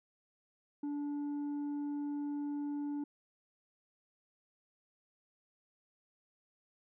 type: tone with tanh clipping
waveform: sine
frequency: 290 Hz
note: D4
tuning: 22 cents flat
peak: -36 dBFS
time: 0.83-3.04 s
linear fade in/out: 5 ms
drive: 4 dB
effects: none